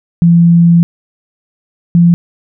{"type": "tone pair in turn", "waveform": "sine", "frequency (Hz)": [170, 171.58], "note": ["F3", "F3"], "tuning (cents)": [-46, -30], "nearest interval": "unison", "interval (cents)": 16, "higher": "second", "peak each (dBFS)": -3, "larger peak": "neither", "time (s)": [[0.22, 0.83], [1.95, 2.14]], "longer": "first", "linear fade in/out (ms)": 0, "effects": []}